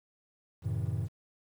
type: chord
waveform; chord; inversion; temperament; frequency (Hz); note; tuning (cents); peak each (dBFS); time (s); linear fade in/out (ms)
triangle; F# diminished seventh; none; just; 92.5 / 111 / 133.2 / 159.84; F#2 / A2 / C3 / Eb3; 0 / +16 / +31 / +47; -33 / -32 / -35 / -37; 0.62-1.09; 50
effects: 10-bit